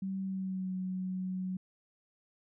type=tone with pitch glide; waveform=sine; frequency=192 to 185.67 Hz; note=G3 to F#3; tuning=-36 to +6 cents; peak=-33 dBFS; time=0.02-1.57 s; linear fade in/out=5 ms; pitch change=-58 cents; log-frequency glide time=0.22-0.74 s; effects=none